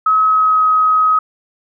sine tone with pitch glide, 1280 to 1266 Hz, D#6 to D#6, +49 to +30 cents, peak -9 dBFS, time 0.06-1.19 s, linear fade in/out 5 ms, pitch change -19 cents, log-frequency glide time 0.25-0.65 s, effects none

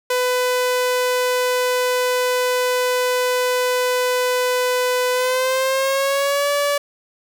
sawtooth tone with pitch glide, 500 to 574.3 Hz, B4 to D5, +21 to -39 cents, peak -13 dBFS, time 0.1-6.78 s, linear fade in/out 5 ms, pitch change +240 cents, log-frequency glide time 5.12-6.5 s, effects none

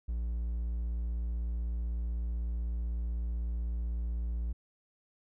triangle tone, 58 Hz, A#1, 8 cents flat, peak -29 dBFS, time 0.08-4.53 s, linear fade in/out 10 ms, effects none

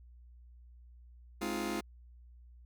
sawtooth chord, F minor seventh, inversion first, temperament just, 209.5 / 261.9 / 314.3 / 349.2 Hz, Ab3 / C4 / Eb4 / F4, +15 / +2 / +18 / 0 cents, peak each -35 / -38 / -36 / -34 dBFS, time 1.41-1.81 s, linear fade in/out 10 ms, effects added 60 Hz sine -53 dBFS peak until 2.65 s

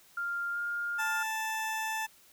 sine tone with pitch glide, 1396.9 to 1410.7 Hz, F6 to F6, 0 to +17 cents, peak -31 dBFS, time 0.17-1.23 s, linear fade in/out 5 ms, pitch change +17 cents, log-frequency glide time 0.52-0.58 s
20% pulse tone, 879 Hz, A5, 2 cents flat, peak -27 dBFS, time 0.98-2.07 s, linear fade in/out 20 ms
effects white hiss -60 dBFS RMS until 2.32 s

